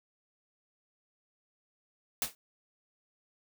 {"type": "noise with exponential decay", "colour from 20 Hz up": "white", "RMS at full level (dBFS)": -27, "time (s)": [2.22, 2.35], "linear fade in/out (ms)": 1, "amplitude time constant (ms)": 28, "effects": []}